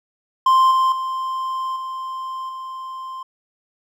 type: tone with level steps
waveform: triangle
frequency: 1046.5 Hz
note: C6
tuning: in tune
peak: -9 / -12 / -20 / -24 / -27 dBFS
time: 0.46-3.23 s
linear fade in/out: 5 ms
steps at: 0.71 / 0.92 / 1.76 / 2.49 s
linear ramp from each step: 2 ms
effects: none